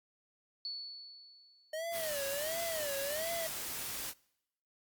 sine tone with exponential decay, 4435 Hz, C#8, in tune, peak -36 dBFS, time 0.65-2.13 s, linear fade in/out 1 ms, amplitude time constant 320 ms
square tone with vibrato, 611 Hz, D#5, 32 cents flat, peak -37 dBFS, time 1.73-3.47 s, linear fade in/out 5 ms, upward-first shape sine, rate 1.4 Hz, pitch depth 180 cents each way
white noise, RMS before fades -40 dBFS, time 1.91-4.14 s, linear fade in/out 50 ms
effects noise-tail reverb RT60 0.8 s tail -24 dB re dry + Opus 48 kbps

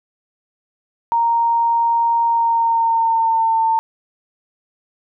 sine tone with pitch glide, 930 to 900.4 Hz, A#5 to A5, -4 to +40 cents, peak -13 dBFS, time 1.12-3.79 s, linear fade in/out 0 ms, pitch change -56 cents, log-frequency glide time 2.25-3.49 s, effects none

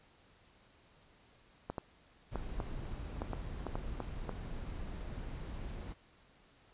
clicks, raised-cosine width 1 ms, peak -23 dBFS, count 10, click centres 1.7 / 1.782 / 2.357 / 2.602 / 3.219 / 3.333 / 3.667 / 3.755 / 4.003 / 4.293 s
brown noise, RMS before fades -42 dBFS, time 2.31-5.94 s, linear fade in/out 20 ms
effects pink hiss -65 dBFS RMS until 6.73 s + resampled to 8000 Hz

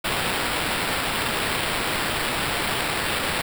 blue noise with sample-and-hold, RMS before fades -25 dBFS, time 0.04-3.42 s, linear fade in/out 10 ms, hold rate 6300 Hz, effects none

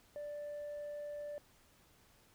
sine tone, 587.3 Hz, D5, in tune, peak -39 dBFS, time 0.16-1.38 s, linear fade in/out 0 ms, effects tanh soft clip ceiling -40 dBFS + pink hiss -67 dBFS RMS until 2.34 s

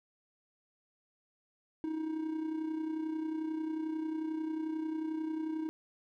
triangle tone with amplitude modulation, 315.8 Hz, D#4, 26 cents sharp, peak -29 dBFS, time 1.84-5.69 s, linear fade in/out 0 ms, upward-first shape sine, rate 31.2 Hz, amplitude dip 55%, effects none

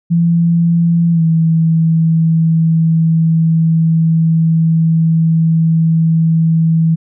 sine tone with pitch glide, 169 to 162.68 Hz, E3 to E3, +43 to -23 cents, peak -8 dBFS, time 0.1-6.96 s, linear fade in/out 20 ms, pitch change -66 cents, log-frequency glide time 1.12-1.22 s, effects none

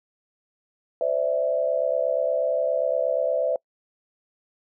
sine tone cluster, 515 / 583 / 652 Hz, C5 / D5 / E5, -28 / -13 / -19 cents, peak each -25 dBFS, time 1.01-3.56 s, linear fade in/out 2 ms, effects noise-tail reverb RT60 0.1 s tail -26 dB re dry

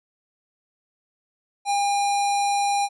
square tone with notch filter, 807 Hz, G#5, 50 cents flat, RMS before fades -22 dBFS, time 1.65-2.89 s, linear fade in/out 50 ms, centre 1700 Hz, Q 0.94, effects resampled to 24000 Hz

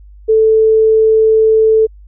sine tone, 440 Hz, A4, in tune, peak -6 dBFS, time 0.28-1.87 s, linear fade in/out 20 ms, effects added 50 Hz sine -35 dBFS peak until 2.07 s

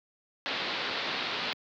white low-pass noise, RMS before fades -33 dBFS, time 0.46-1.53 s, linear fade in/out 0 ms, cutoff 4400 Hz, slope 48 dB/octave, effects high-pass 200 Hz 12 dB/octave

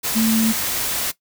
sine tone in noise, 223.2 Hz, A3, 25 cents sharp, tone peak -15 dBFS, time 0.15-0.53 s, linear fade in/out 20 ms, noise white, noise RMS -23 dBFS, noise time 0.03-1.12 s, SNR +5 dB, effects noise-tail reverb RT60 0.1 s tail -17 dB re dry

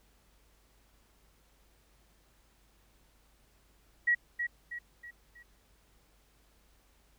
sine tone with echo, 1916 Hz, A#6, 47 cents sharp, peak -23 dBFS, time 4.07-4.15 s, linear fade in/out 10 ms, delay 320 ms, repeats 4, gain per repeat -7 dB, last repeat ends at 5.43 s, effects added 50 Hz sine -66 dBFS peak until 7.18 s + pink hiss -68 dBFS RMS until 7.18 s

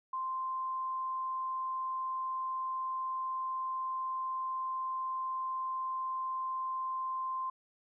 sine tone, 1044 Hz, C6, 4 cents flat, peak -33 dBFS, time 0.13-7.5 s, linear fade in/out 5 ms, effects none

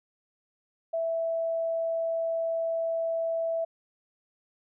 sine tone, 659.3 Hz, E5, in tune, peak -26 dBFS, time 0.93-3.65 s, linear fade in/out 10 ms, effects none

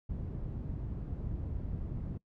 white low-pass noise, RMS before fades -38 dBFS, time 0.09-2.18 s, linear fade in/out 10 ms, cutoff 120 Hz, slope 12 dB/octave, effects noise-tail reverb RT60 0.1 s tail -22 dB re dry

